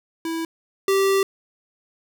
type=tone pair in turn; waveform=square; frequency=327.9 / 389.9 Hz; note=E4 / G4; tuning=-9 / -9 cents; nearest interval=minor third; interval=300 cents; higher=second; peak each=-25 / -17 dBFS; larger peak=second; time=0.25-0.45 / 0.88-1.23 s; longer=second; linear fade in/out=2 ms; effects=none